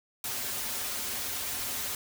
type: noise with comb filter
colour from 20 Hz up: white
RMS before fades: -34 dBFS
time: 0.24-1.95 s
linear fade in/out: 2 ms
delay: 6.1 ms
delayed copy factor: -0.9
effects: none